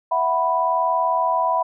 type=chord; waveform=sine; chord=E suspended second; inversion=none; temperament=equal; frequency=659.3 / 740 / 987.8 Hz; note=E5 / F#5 / B5; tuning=0 / 0 / 0 cents; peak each=-23 / -24 / -19 dBFS; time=0.11-1.63 s; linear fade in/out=10 ms; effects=none